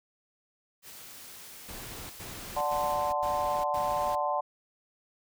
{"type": "noise", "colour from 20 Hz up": "white", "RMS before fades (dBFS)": -47, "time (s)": [0.82, 2.97], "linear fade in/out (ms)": 50}
{"type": "noise bursts", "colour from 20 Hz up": "pink", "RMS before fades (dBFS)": -43, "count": 5, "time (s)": [1.68, 4.156], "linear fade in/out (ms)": 10, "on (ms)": 420, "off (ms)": 94}
{"type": "chord", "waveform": "sine", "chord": "D dominant seventh", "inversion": "none", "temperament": "equal with one note detuned", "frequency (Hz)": [587.3, 740, 880, 1038.7], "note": ["D5", "F#5", "A5", "C6"], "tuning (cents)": [0, 0, 0, -13], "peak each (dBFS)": -32, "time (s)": [2.56, 4.41], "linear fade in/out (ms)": 10}
{"effects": []}